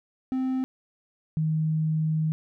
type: tone pair in turn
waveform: triangle / sine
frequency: 260 / 157.07 Hz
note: C4 / D#3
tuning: -11 / +17 cents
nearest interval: major sixth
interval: 872 cents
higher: first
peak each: -22 dBFS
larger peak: neither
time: 0.32-0.64 / 1.37-2.32 s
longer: second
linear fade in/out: 0 ms
effects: none